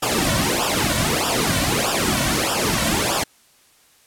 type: noise with flanger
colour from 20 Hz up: pink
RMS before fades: -20 dBFS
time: 0.02-3.24 s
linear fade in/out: 10 ms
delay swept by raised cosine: 0.47 to 2.47 ms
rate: 1.6 Hz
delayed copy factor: -0.9
effects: white hiss -55 dBFS RMS until 4.06 s + low-pass 12000 Hz 12 dB/octave